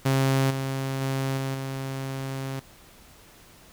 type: tone with level steps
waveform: sawtooth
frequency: 134.4 Hz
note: C3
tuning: 47 cents sharp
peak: -16 / -23 / -21 / -23 / -26 dBFS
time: 0.05-2.6 s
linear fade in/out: 10 ms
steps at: 0.5 / 1.01 / 1.37 / 1.54 s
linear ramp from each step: 10 ms
effects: pink hiss -52 dBFS RMS until 3.72 s